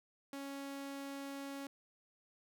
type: tone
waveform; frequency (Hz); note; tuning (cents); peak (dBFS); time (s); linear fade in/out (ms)
sawtooth; 277.2; C#4; 0; -39; 0.33-1.67; 2
effects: none